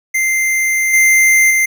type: tone with level steps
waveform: square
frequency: 2087 Hz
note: C7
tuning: 5 cents flat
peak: -13 / -8 / -11 dBFS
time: 0.14-1.66 s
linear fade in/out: 10 ms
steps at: 0.93 / 1.5 s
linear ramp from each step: 10 ms
effects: none